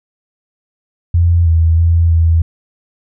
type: tone with pitch steps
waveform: sine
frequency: 85.5 / 81.9 / 83.9 / 82.4 Hz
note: F2 / E2 / E2 / E2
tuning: -36 / -11 / +31 / 0 cents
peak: -7 dBFS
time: 1.14-2.42 s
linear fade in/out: 5 ms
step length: 320 ms
effects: none